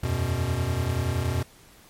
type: chord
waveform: square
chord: E suspended second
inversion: none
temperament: equal with one note detuned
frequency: 82.12 / 92.5 / 123.47 Hz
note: E2 / F#2 / B2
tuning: -6 / 0 / 0 cents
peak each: -30 / -29 / -28 dBFS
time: 0.03-1.43 s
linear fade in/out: 5 ms
effects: pink hiss -53 dBFS RMS until 1.89 s + MP3 64 kbps